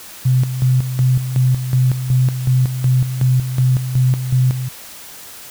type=tone with tremolo; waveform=sine; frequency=128 Hz; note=C3; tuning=38 cents flat; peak=-10 dBFS; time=0.25-4.69 s; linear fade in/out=10 ms; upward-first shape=square; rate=2.7 Hz; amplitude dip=65%; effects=white hiss -36 dBFS RMS until 5.5 s